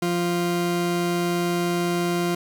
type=tone pair together; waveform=40% pulse; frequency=174.2 / 348.4 Hz; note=F3 / F4; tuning=-4 / -4 cents; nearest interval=octave; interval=1200 cents; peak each=-24 dBFS; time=0.02-2.35 s; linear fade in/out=5 ms; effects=none